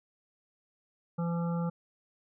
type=harmonic tone; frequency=170 Hz; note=F3; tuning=46 cents flat; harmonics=1 / 3 / 5 / 7 / 8; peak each=-29 / -39 / -43 / -46 / -47 dBFS; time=1.18-1.7 s; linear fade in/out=10 ms; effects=none